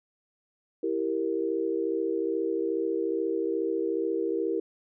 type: chord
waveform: sine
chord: E diminished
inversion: none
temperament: equal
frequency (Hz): 329.6 / 392 / 466.2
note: E4 / G4 / Bb4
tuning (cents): 0 / 0 / 0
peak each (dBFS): -30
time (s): 0.83-4.6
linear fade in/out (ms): 5
effects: none